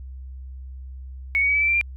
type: tone with pitch steps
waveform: sine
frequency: 2217 / 2244 / 2271 / 2299 / 2327 / 2356 / 2384 Hz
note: C#7 / C#7 / C#7 / D7 / D7 / D7 / D7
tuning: 0 / +21 / +41 / -37 / -17 / +5 / +25 cents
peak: -17 dBFS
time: 1.35-1.812 s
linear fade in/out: 0 ms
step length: 66 ms
effects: added 65 Hz sine -34 dBFS peak until 1.96 s